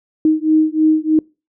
sine beating tone pair, 311.1 / 314.3 Hz, D#4 / D#4, 0 / +18 cents, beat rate 3.2 Hz, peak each -14 dBFS, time 0.25-1.19 s, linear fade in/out 2 ms, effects noise-tail reverb RT60 0.3 s tail -26 dB re dry

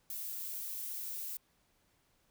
violet noise, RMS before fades -41 dBFS, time 0.1-1.37 s, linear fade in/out 2 ms, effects pink hiss -73 dBFS RMS until 2.3 s

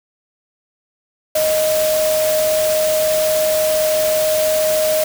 sine tone in noise, 622.3 Hz, D#5, in tune, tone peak -14 dBFS, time 1.35-5.04 s, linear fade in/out 5 ms, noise white, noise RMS -23 dBFS, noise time 1.35-5.04 s, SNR +6 dB, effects none

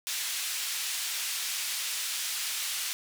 pink band-pass noise, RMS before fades -33 dBFS, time 0.07-2.93 s, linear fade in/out 0 ms, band 2700 to 14000 Hz, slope 12 dB/octave, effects none

